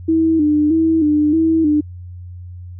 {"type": "tone with vibrato", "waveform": "sine", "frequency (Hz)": 311.1, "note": "D#4", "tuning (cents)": 0, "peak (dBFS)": -11, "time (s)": [0.08, 1.81], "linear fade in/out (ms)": 10, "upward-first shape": "square", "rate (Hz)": 1.6, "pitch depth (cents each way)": 68, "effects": ["added 89 Hz sine -30 dBFS peak until 2.79 s"]}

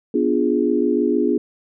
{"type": "chord", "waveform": "sine", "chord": "B diminished seventh", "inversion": "none", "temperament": "equal", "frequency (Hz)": [246.9, 293.7, 349.2, 415.3], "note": ["B3", "D4", "F4", "Ab4"], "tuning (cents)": [0, 0, 0, 0], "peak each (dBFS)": -21, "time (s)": [0.14, 1.38], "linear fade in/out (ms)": 5, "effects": []}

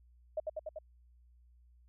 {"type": "tone with echo", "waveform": "sine", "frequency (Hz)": 622.3, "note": "D#5", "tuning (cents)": 0, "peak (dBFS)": -31, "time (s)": [0.37, 0.4], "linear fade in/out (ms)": 5, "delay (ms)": 97, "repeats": 4, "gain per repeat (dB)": -2, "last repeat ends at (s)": 0.788, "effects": ["added 60 Hz sine -60 dBFS peak until 1.88 s"]}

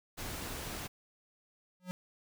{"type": "noise", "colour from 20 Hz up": "pink", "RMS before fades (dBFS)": -41, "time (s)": [0.17, 0.88], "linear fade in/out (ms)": 20}
{"type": "tone with exponential growth", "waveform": "square", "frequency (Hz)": 182.2, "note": "F#3", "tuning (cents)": -26, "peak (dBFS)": -33, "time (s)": [1.8, 1.91], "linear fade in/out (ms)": 0, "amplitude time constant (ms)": 23}
{"effects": []}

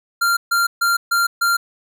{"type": "tone bursts", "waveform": "square", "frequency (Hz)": 1387, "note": "F6", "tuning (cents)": -12, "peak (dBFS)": -15, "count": 5, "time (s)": [0.21, 1.57], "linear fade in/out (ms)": 10, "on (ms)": 160, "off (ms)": 140, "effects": []}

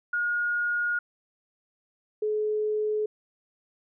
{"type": "tone pair in turn", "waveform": "sine", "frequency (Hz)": [1434, 426.3], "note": ["F6", "G#4"], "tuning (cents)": [45, 45], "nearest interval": "octave + major sixth", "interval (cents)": 2100, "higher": "first", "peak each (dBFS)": -24, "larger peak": "neither", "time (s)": [[0.13, 0.99], [2.22, 3.06]], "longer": "first", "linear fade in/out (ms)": 5, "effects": []}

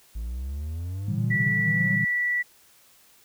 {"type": "exponential sweep", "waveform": "triangle", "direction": "up", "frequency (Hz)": [53.5, 190.6], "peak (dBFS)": -27, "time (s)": [0.15, 1.96], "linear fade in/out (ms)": 10}
{"type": "chord", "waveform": "sine", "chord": "E half-diminished seventh", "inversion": "second", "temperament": "equal", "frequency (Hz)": [116.54, 146.83, 164.81, 196], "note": ["Bb2", "D3", "E3", "G3"], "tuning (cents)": [0, 0, 0, 0], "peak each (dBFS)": [-30, -31, -32, -30], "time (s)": [1.08, 2.05], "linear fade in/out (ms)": 5}
{"type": "tone", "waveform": "sine", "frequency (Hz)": 1955, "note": "B6", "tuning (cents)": -18, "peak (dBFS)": -22, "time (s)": [1.3, 2.43], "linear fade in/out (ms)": 20}
{"effects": ["white hiss -57 dBFS RMS until 3.24 s"]}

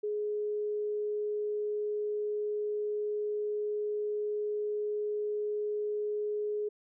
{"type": "tone", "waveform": "sine", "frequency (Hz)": 419.2, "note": "G#4", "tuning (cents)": 16, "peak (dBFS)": -30, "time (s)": [0.03, 6.69], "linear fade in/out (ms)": 10, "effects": []}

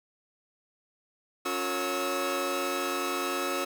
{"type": "tone cluster", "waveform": "sawtooth", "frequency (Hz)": [277.3, 358.8, 461, 554, 1296], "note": ["C#4", "F4", "A#4", "C#5", "E6"], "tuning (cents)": [1, 47, -19, -1, -30], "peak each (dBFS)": [-33, -30, -36, -31, -29], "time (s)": [1.45, 3.65], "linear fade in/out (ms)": 10, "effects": []}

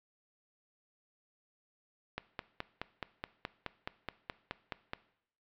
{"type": "click train", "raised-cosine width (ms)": 0.3, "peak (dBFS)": -20, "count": 14, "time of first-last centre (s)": [2.18, 4.934], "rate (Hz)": 4.72, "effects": ["noise-tail reverb RT60 0.7 s tail -18 dB re dry", "low-pass 4000 Hz 12 dB/octave"]}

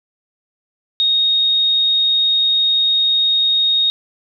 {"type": "tone", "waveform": "sine", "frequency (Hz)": 3729, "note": "A#7", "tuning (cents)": 0, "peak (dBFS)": -12, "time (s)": [1, 3.9], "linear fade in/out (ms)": 0, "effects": []}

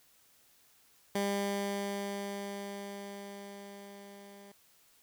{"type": "tone with level ramp", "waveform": "15% pulse", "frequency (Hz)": 200, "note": "G3", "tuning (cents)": 35, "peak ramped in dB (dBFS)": [-23, -45], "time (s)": [1.15, 4.52], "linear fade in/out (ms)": 5, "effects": ["white hiss -65 dBFS RMS until 5.02 s"]}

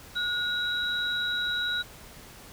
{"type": "tone pair together", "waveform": "sine", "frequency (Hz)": [1447, 3863], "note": ["F#6", "B7"], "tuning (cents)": [-39, -39], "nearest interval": "octave + perfect fourth", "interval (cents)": 1700, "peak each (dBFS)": [-29, -29], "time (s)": [0.15, 1.83], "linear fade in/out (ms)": 20, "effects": ["pink hiss -48 dBFS RMS until 2.52 s"]}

